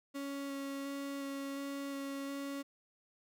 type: tone with vibrato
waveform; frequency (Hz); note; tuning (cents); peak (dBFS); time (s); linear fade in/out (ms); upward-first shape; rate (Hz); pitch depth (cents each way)
35% pulse; 277.5; C#4; +2; -37; 0.14-2.63; 20; square; 1.4; 8
effects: none